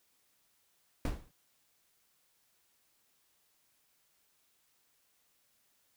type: noise with exponential decay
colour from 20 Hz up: brown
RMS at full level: -28 dBFS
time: 1.05-1.31 s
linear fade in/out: 2 ms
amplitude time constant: 56 ms
effects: white hiss -73 dBFS RMS until 5.96 s